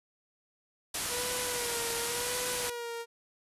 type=low-pass noise; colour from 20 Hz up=white; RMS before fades=-35 dBFS; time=0.94-2.7 s; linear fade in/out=5 ms; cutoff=12000 Hz; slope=48 dB/octave
type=tone with vibrato; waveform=sawtooth; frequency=480.9 Hz; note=B4; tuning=46 cents flat; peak=-32 dBFS; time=1.08-3.06 s; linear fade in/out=50 ms; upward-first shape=sine; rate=0.92 Hz; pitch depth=56 cents each way
effects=resampled to 32000 Hz